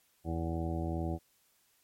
harmonic tone, 82.41 Hz, E2, in tune, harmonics 1 / 2 / 3 / 4 / 5 / 6 / 7 / 9 / 10, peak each -35 / -38 / -43 / -38 / -47 / -50 / -44 / -43 / -54 dBFS, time 0.24-1.19 s, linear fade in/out 50 ms, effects white hiss -70 dBFS RMS until 1.83 s + MP3 64 kbps

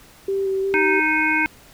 sine tone with vibrato, 388.2 Hz, G4, 17 cents flat, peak -19 dBFS, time 0.28-1 s, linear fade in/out 5 ms, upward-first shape square, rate 2.8 Hz, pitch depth 13 cents each way
harmonic tone, 311.1 Hz, D#4, in tune, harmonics 1 / 3 / 5 / 7 / 8, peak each -24 / -25 / -22 / -21 / -24 dBFS, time 0.74-1.46 s, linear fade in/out 0 ms
effects pink hiss -48 dBFS RMS until 1.73 s

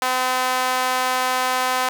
sawtooth tone with high-pass filter, 255.3 Hz, C4, 42 cents flat, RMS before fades -21 dBFS, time 0.02-1.89 s, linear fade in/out 0 ms, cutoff 880 Hz, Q 1.6, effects none

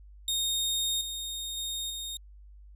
sawtooth tone with level steps, 3700 Hz, A#7, 14 cents flat, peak -24 / -31 / -29 / -32 dBFS, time 0.28-2.17 s, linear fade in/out 2 ms, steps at 1.01 / 1.57 / 1.9 s, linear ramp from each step 2 ms, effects added 50 Hz sine -48 dBFS peak until 2.75 s + resampled to 32000 Hz

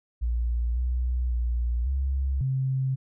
sine tone with pitch steps, 58.8 / 61.7 / 59.5 / 67.2 / 132.3 Hz, A#1 / B1 / A#1 / C2 / C3, +16 / -1 / +36 / +47 / +20 cents, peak -23 dBFS, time 0.21-2.96 s, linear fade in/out 20 ms, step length 550 ms, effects none

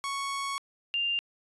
sawtooth / sine tone pair in turn, 1108.7 / 2794 Hz, C#6 / F7, 0 / 0 cents, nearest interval octave + major third, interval 1600 cents, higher second, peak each -27 / -26 dBFS, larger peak second, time 0.04-0.58 / 0.94-1.19 s, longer first, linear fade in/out 0 ms, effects resampled to 24000 Hz

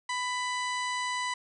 harmonic tone with a mistuned harmonic, 995 Hz, B5, 13 cents sharp, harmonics 1 / 2 / 3 / 4 / 5 / 6 / 7 / 8 / 9, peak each -32 / -34 / -41 / -41 / -46 / -46 / -50 / -46 / -49 dBFS, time 0.09-1.34 s, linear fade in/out 5 ms, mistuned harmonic 5, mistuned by -38 cents, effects none

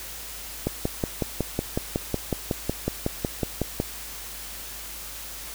click train, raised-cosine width 2 ms, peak -10 dBFS, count 18, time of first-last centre 0.67-3.801 s, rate 5.43 Hz, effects added 52 Hz sine -45 dBFS peak until 5.54 s + white hiss -38 dBFS RMS until 5.54 s

